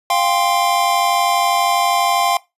square chord, F suspended second, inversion none, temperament equal with one note detuned, 698.5 / 790.8 / 1046.5 Hz, F5 / G5 / C6, 0 / +15 / 0 cents, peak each -19 dBFS, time 0.1-2.37 s, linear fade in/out 2 ms, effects noise-tail reverb RT60 0.2 s tail -20 dB re dry + resampled to 32000 Hz

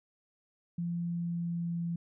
sine tone with pitch glide, 171.7 to 169.92 Hz, F3 to F3, -29 to -47 cents, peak -31 dBFS, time 0.78-1.96 s, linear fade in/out 5 ms, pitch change -18 cents, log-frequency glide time 1-1.83 s, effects none

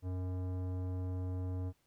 sine tone with tanh clipping, 91.8 Hz, F#2, 13 cents flat, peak -37 dBFS, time 0.02-1.73 s, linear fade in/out 50 ms, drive 16 dB, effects pink hiss -75 dBFS RMS until 1.86 s

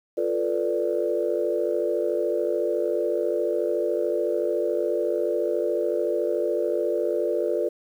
sine chord, B half-diminished seventh, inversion second, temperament equal, 349.2 / 440 / 493.9 / 587.3 Hz, F4 / A4 / B4 / D5, 0 / 0 / 0 / 0 cents, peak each -27 dBFS, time 0.17-7.69 s, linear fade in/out 10 ms, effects tanh soft clip ceiling -11 dBFS + 9-bit

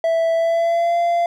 triangle tone with pitch glide, 659.3 to 687.7 Hz, E5 to F5, 0 to -27 cents, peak -13 dBFS, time 0.04-1.26 s, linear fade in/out 2 ms, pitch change +73 cents, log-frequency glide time 0.34-0.97 s, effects none

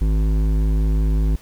sine tone with hard clipping, 52.6 Hz, G#1, 23 cents sharp, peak -17 dBFS, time 0.01-1.36 s, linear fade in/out 5 ms, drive 12 dB, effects pink hiss -48 dBFS RMS until 1.41 s

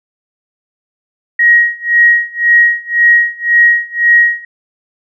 sine tone with tremolo, 1890 Hz, A#6, 23 cents sharp, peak -3 dBFS, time 1.39-4.45 s, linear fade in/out 5 ms, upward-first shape sine, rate 1.9 Hz, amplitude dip 95%, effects none

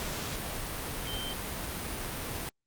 sine tone in noise, 3123 Hz, G7, 7 cents flat, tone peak -37 dBFS, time 1.07-1.33 s, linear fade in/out 0 ms, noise pink, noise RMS -36 dBFS, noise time 0-2.49 s, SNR -4 dB, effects Opus 48 kbps

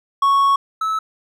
triangle tone pair in turn, 1108 / 1302.4 Hz, C#6 / E6, -1 / -21 cents, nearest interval minor third, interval 280 cents, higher second, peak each -10 / -16 dBFS, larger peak first, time 0.22-0.56 / 0.81-0.99 s, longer first, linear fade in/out 5 ms, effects none

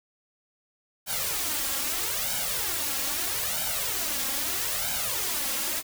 white noise with flanger, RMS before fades -29 dBFS, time 1.06-5.83 s, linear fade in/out 50 ms, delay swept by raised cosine 1.3 to 3.7 ms, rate 0.78 Hz, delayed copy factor +0.8, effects none

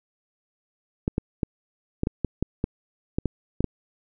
clicks, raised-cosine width 3 ms, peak -10 dBFS, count 12, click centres 1.079 / 1.181 / 1.432 / 2.034 / 2.071 / 2.247 / 2.426 / 2.641 / 3.185 / 3.257 / 3.606 / 3.643 s, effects none

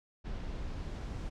brown noise with low-pass filter sweep, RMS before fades -39 dBFS, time 0.24-1.3 s, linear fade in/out 20 ms, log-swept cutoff 4700 to 7300 Hz, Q 0.94, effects none

